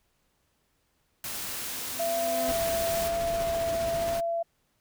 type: tone with exponential growth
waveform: sawtooth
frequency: 255.8 Hz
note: C4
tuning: 39 cents flat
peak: -27 dBFS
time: 1.23-2.52 s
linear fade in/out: 5 ms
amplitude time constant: 280 ms
type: noise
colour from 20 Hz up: white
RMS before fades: -35 dBFS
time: 1.24-3.08 s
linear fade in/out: 2 ms
type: tone with vibrato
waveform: sine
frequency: 672 Hz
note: E5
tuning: 33 cents sharp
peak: -26 dBFS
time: 1.99-4.43 s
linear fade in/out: 10 ms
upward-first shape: sine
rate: 1 Hz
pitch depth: 9 cents each way
type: noise with tremolo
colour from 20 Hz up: pink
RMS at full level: -35 dBFS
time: 2.47-4.21 s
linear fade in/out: 20 ms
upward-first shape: triangle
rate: 15 Hz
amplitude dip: 30%
effects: pink hiss -72 dBFS RMS until 4.8 s